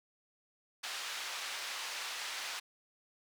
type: band-pass noise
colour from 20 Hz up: white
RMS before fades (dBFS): -41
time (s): 0.83-2.6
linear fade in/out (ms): 10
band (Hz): 850 to 4500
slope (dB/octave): 12
effects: none